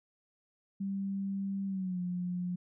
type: tone with pitch glide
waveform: sine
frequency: 196 to 178.7 Hz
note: G3 to F3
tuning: 0 to +40 cents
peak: -32 dBFS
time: 0.8-2.56 s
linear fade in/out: 10 ms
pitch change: -160 cents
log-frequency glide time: 1.66-2 s
effects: none